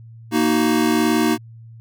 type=chord; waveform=square; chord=D# minor; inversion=second; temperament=equal with one note detuned; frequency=233.1 / 311.1 / 373 Hz; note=A#3 / D#4 / F#4; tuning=0 / 0 / +14 cents; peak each=-20 / -19 / -23 dBFS; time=0.31-1.38 s; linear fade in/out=50 ms; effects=added 114 Hz sine -38 dBFS peak until 1.8 s